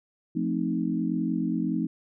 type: chord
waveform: sine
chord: F dominant seventh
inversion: none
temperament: equal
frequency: 174.61 / 220 / 261.6 / 311.1 Hz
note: F3 / A3 / C4 / Eb4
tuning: 0 / 0 / 0 / 0 cents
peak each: -30 dBFS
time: 0.35-1.87 s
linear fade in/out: 10 ms
effects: none